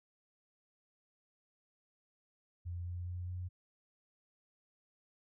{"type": "tone with pitch steps", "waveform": "sine", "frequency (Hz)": [87.31, 88.22, 89.14, 90.08], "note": ["F2", "F2", "F2", "F#2"], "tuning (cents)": [0, 18, 36, -46], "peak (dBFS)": -38, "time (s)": [2.65, 3.49], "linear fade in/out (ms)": 20, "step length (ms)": 210, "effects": []}